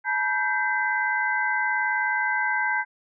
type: tone cluster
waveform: sine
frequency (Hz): 862 / 961 / 1566 / 2033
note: A5 / B5 / G6 / B6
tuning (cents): -36 / -48 / -2 / +50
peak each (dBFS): -29 / -31 / -24 / -29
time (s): 0.04-2.85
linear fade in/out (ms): 50
effects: none